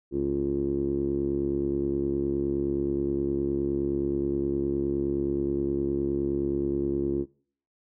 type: tone with low-pass filter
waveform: 10% pulse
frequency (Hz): 69.6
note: C#2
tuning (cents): +8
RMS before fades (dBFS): -27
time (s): 0.11-7.26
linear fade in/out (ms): 50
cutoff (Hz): 350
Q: 5.9
effects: noise-tail reverb RT60 0.5 s tail -22 dB re dry

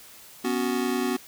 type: chord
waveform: square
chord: B suspended second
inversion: none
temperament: just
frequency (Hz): 246.9 / 277.8 / 370.4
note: B3 / C#4 / F#4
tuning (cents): 0 / +4 / +2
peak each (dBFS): -28 / -31 / -29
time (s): 0.44-1.17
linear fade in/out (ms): 10
effects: white hiss -48 dBFS RMS until 1.27 s

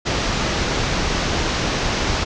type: low-pass noise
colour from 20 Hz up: pink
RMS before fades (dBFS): -21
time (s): 0.05-2.25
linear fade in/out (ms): 20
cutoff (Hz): 6500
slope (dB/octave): 48
effects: none

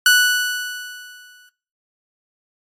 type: tone with exponential decay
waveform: sawtooth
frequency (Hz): 1480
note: F#6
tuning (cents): 0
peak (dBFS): -5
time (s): 0.06-1.49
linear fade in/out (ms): 2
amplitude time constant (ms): 310
effects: noise-tail reverb RT60 0.5 s tail -24 dB re dry + AAC 48 kbps

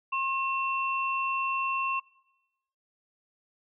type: tone pair together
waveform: sine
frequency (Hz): 1071.5 / 2700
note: C6 / E7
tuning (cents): +41 / +41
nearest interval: octave + major third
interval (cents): 1600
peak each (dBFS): -28 / -31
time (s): 0.12-2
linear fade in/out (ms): 10
effects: noise-tail reverb RT60 1.0 s tail -23 dB re dry

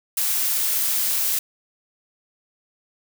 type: noise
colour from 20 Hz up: blue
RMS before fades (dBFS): -22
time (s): 0.17-1.39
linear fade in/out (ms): 5
effects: none

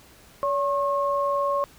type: tone pair together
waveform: sine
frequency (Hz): 568 / 1082.2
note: C#5 / C#6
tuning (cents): +42 / -42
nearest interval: major seventh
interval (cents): 1116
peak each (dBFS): -24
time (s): 0.43-1.64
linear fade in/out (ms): 0
effects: pink hiss -52 dBFS RMS until 1.78 s

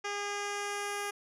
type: tone with low-pass filter sweep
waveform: 10% pulse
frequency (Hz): 407.4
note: G#4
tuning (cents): -33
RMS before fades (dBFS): -36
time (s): 0.04-1.11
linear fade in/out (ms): 10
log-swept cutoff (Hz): 5500 to 12000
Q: 1.3
effects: none

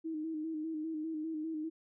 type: tone with vibrato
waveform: sine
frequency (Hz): 315.3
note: D#4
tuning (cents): +23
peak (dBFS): -35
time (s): 0.04-1.7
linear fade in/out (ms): 20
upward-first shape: square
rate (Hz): 5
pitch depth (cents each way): 43
effects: none

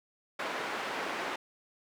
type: band-pass noise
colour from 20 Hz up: white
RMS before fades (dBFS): -36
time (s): 0.39-1.36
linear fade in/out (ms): 5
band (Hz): 300 to 1700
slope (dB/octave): 12
effects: none

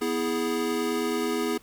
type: chord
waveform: square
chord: E major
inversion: second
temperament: equal with one note detuned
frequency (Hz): 246.9 / 326.2 / 415.3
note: B3 / E4 / G#4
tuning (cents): 0 / -18 / 0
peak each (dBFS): -31 / -31 / -29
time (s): 0.01-1.58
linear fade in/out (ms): 10
effects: pink hiss -56 dBFS RMS until 1.62 s

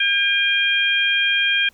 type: harmonic tone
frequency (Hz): 804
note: G5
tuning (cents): +44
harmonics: 2 / 3 / 4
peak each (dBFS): -20 / -20 / -20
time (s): 0-1.69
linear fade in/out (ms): 5
effects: pink hiss -56 dBFS RMS until 1.73 s

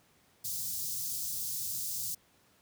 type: band-stop noise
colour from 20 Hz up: white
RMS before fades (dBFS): -36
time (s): 0.44-2.15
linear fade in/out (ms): 10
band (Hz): 160 to 4800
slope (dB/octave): 24
effects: pink hiss -66 dBFS RMS until 2.61 s + high-pass 80 Hz 12 dB/octave

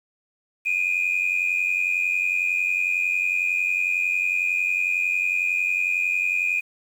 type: tone pair together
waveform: sine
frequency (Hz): 2409 / 2500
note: D7 / D#7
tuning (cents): +43 / +8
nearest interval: minor second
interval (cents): 65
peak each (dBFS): -22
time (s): 0.65-6.61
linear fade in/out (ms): 20
effects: tanh soft clip ceiling -15 dBFS + 8-bit

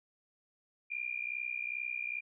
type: tone with amplitude modulation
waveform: sine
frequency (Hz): 2405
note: D7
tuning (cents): +41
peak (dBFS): -31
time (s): 0.9-2.21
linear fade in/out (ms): 20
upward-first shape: sine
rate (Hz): 62.4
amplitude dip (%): 90
effects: none

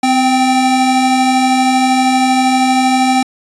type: tone pair together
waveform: square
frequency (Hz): 257.1 / 784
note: C4 / G5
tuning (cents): -30 / 0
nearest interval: octave + perfect fifth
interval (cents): 1930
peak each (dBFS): -13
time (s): 0.03-3.23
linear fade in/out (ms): 5
effects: resampled to 22050 Hz

